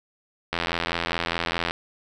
click train, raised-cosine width 0.3 ms, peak -8 dBFS, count 101, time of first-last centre 0.53-1.709 s, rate 84.8 Hz, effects none

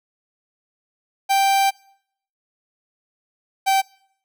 45% pulse tone pair in turn, 784 / 775.9 Hz, G5 / G5, 0 / -18 cents, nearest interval unison, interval 18 cents, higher first, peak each -15 dBFS, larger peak neither, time 1.29-1.71 / 3.66-3.82 s, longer first, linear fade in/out 20 ms, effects noise-tail reverb RT60 0.7 s tail -25 dB re dry

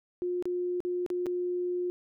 sine tone with dropouts, 356.9 Hz, F4, 38 cents sharp, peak -28 dBFS, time 0.22-1.9 s, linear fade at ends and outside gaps 0 ms, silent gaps 0.425-0.455 / 0.804-0.85 / 1.063-1.102 / 1.26-1.266 s, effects none

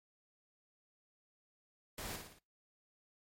pink noise with echo, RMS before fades -44 dBFS, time 1.98-2.16 s, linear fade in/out 2 ms, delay 57 ms, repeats 4, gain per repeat -5 dB, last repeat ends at 2.388 s, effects noise-tail reverb RT60 0.3 s tail -25 dB re dry + MP3 64 kbps

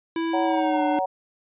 square tone with pitch glide, 329.6 to 300.5 Hz, E4 to D4, 0 to +40 cents, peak -24 dBFS, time 0.16-0.99 s, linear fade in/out 2 ms, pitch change -160 cents, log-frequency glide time 0.43-0.83 s
harmonic tone, 187.1 Hz, F#3, 20 cents sharp, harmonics 3 / 4 / 5, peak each -27 / -24 / -29 dBFS, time 0.33-1.06 s, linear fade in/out 10 ms
effects resampled to 8000 Hz

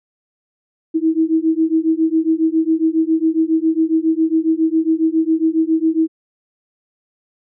sine beating tone pair, 318.1 / 325.4 Hz, D#4 / E4, +38 / -22 cents, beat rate 7.3 Hz, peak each -16 dBFS, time 0.94-6.08 s, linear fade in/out 20 ms, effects none

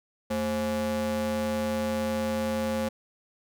square ring-modulated tone, 154.7 Hz, D#3, 10 cents flat, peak -24 dBFS, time 0.3-2.89 s, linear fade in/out 10 ms, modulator 377 Hz, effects none

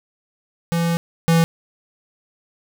square tone pair in turn, 168.6 / 165.8 Hz, E3 / E3, +39 / +10 cents, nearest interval unison, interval 29 cents, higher first, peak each -18 / -13 dBFS, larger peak second, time 0.72-0.97 / 1.28-1.44 s, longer first, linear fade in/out 0 ms, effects none

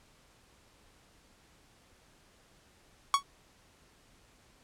45% pulse tone with exponential decay, 1116 Hz, C#6, 11 cents sharp, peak -18 dBFS, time 3.14-3.23 s, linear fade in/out 1 ms, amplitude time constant 19 ms, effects pink hiss -63 dBFS RMS until 4.63 s + low-pass 10000 Hz 12 dB/octave

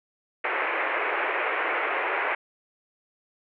white band-pass noise, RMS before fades -27 dBFS, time 0.44-2.35 s, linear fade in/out 5 ms, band 350 to 2400 Hz, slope 48 dB/octave, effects none

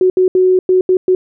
sine tone bursts at uneven times, 370 Hz, F#4, in tune, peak -7 dBFS, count 6, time 0.01-0.1 / 0.17-0.28 / 0.35-0.59 / 0.69-0.81 / 0.89-0.97 / 1.08-1.15 s, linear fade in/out 2 ms, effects none

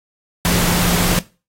sine tone in noise, 174.61 Hz, F3, in tune, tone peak -19 dBFS, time 0.45-1.19 s, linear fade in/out 0 ms, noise pink, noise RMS -17 dBFS, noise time 0.45-1.19 s, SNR -5 dB, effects noise-tail reverb RT60 0.3 s tail -19 dB re dry + AAC 48 kbps

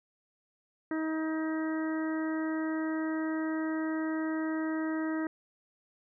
harmonic tone, 316.7 Hz, D#4, 31 cents sharp, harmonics 1 / 2 / 3 / 4 / 5 / 6, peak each -30 / -41 / -45 / -44 / -44 / -44 dBFS, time 0.91-5.27 s, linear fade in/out 2 ms, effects none

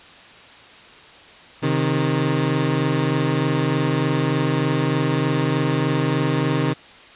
20% pulse tone pair together, 132.7 / 156 Hz, C3 / D#3, +25 / +5 cents, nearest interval minor third, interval 280 cents, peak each -16 dBFS, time 1.62-6.74 s, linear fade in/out 20 ms, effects white hiss -44 dBFS RMS until 7.15 s + resampled to 8000 Hz

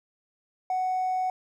triangle tone with hard clipping, 743 Hz, F#5, 7 cents sharp, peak -24 dBFS, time 0.7-1.3 s, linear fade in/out 2 ms, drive 2 dB, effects none

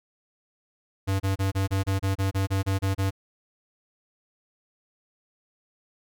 square tone bursts, 96.8 Hz, G2, 21 cents flat, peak -23 dBFS, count 13, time 1.07-3.108 s, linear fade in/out 20 ms, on 130 ms, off 29 ms, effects none

